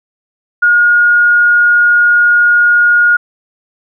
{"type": "tone", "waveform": "sine", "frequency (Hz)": 1433, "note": "F6", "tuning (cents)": 44, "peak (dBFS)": -5, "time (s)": [0.62, 3.17], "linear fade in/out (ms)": 10, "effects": []}